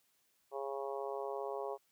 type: harmonic tone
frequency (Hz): 137.5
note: C#3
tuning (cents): -14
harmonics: 3 / 4 / 5 / 6 / 7 / 8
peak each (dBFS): -41 / -43 / -45 / -47 / -48 / -49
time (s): 0.51-1.78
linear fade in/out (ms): 50
effects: white hiss -75 dBFS RMS until 1.91 s + high-pass 60 Hz 12 dB/octave